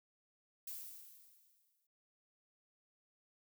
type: noise with exponential decay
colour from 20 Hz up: violet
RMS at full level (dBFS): -44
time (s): 0.67-1.87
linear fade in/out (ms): 5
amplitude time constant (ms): 260
effects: none